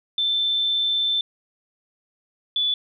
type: tone pair in turn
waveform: sine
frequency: 3542 / 3463 Hz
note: A7 / A7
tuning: +11 / -28 cents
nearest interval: unison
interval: 39 cents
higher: first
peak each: -19 dBFS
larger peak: neither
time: 0.18-1.21 / 2.56-2.74 s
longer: first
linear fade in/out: 2 ms
effects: none